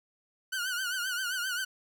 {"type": "tone with vibrato", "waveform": "sawtooth", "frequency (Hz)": 1480, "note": "F#6", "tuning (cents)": 0, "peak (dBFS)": -27, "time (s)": [0.52, 1.65], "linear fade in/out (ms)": 10, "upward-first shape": "triangle", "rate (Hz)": 7.6, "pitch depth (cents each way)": 110, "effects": []}